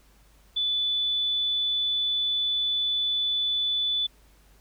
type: tone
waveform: sine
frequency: 3480 Hz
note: A7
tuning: 20 cents flat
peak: -23 dBFS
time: 0.56-4.07 s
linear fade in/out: 10 ms
effects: added 50 Hz sine -56 dBFS peak until 4.6 s + pink hiss -61 dBFS RMS until 4.6 s